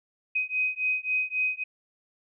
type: beating tone pair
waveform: sine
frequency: 2512 / 2515.7 Hz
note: D#7 / D#7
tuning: +16 / +18 cents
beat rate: 3.7 Hz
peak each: -28 dBFS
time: 0.35-1.64 s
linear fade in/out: 10 ms
effects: none